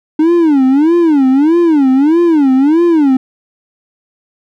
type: tone with vibrato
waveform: triangle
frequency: 300 Hz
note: D4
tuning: 37 cents sharp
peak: -4 dBFS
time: 0.19-3.17 s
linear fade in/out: 5 ms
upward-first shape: sine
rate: 1.6 Hz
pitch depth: 250 cents each way
effects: none